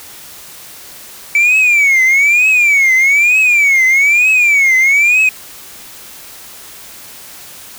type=tone with vibrato; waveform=sine; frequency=2294 Hz; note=D7; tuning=41 cents flat; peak=-4 dBFS; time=1.35-5.29 s; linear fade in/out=2 ms; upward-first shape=triangle; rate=1.1 Hz; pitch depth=210 cents each way; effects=tanh soft clip ceiling -6 dBFS + white hiss -34 dBFS RMS until 7.78 s